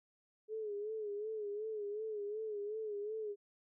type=tone with vibrato; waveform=sine; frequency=423.1 Hz; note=G#4; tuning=32 cents sharp; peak=-38 dBFS; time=0.48-3.36 s; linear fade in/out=50 ms; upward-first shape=sine; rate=2.7 Hz; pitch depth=74 cents each way; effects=none